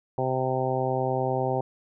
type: harmonic tone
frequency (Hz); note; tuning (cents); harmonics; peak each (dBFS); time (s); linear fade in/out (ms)
130; C3; -11; 1 / 2 / 3 / 4 / 5 / 6 / 7; -30 / -35 / -30 / -30 / -32 / -30 / -35; 0.18-1.61; 2
effects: none

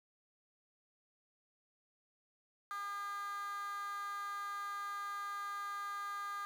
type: tone with high-pass filter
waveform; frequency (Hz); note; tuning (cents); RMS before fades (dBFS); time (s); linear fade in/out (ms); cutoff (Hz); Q
15% pulse; 403.9; G#4; -48; -42; 2.71-6.45; 0; 1300; 8.3
effects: none

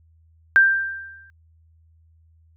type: tone with exponential decay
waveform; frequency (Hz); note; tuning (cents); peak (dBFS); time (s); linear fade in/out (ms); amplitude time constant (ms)
sine; 1578; G6; +11; -8; 0.56-1.3; 0; 160
effects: added 81 Hz sine -53 dBFS peak until 2.56 s

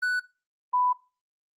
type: tone pair in turn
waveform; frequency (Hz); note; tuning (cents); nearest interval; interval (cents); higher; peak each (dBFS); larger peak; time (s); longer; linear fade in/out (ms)
triangle / sine; 1486 / 994.1; F#6 / B5; +7 / +11; perfect fifth; 696; first; -21; neither; 0.02-0.2 / 0.73-0.93; second; 10
effects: noise-tail reverb RT60 0.3 s tail -19 dB re dry + Opus 24 kbps

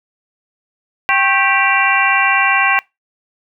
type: harmonic tone with a mistuned harmonic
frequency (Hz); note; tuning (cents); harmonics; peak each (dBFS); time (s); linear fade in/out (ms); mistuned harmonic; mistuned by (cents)
392; G4; 0; 2 / 3 / 4 / 5 / 6 / 7; -18 / -18 / -18 / -18 / -18 / -18; 1.09-2.79; 0; 3; -130
effects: noise-tail reverb RT60 0.2 s tail -23 dB re dry

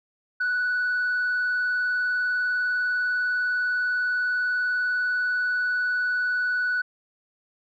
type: tone with vibrato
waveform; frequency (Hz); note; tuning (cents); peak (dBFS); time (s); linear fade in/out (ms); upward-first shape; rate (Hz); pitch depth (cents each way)
sine; 1480; F#6; 0; -20; 0.4-6.82; 10; triangle; 20; 27
effects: tanh soft clip ceiling -20 dBFS

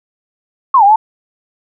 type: linear two-way sweep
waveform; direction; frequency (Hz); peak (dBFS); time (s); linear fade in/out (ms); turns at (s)
sine; down then up; 1128 to 778 to 903; -4; 0.74-0.96; 5; 0.84
effects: none

